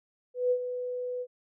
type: tone with ADSR envelope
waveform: sine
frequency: 496.6 Hz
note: B4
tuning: 9 cents sharp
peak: -21 dBFS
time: 0.34-1.27 s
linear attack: 170 ms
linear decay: 71 ms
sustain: -10 dB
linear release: 56 ms
effects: none